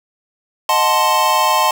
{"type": "chord", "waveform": "square", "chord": "D# diminished seventh", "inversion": "none", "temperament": "equal", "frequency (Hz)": [622.3, 740, 880, 1046.5], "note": ["D#5", "F#5", "A5", "C6"], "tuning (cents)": [0, 0, 0, 0], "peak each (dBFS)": [-22, -22, -17, -16], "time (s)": [0.69, 1.71], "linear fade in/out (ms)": 2, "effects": []}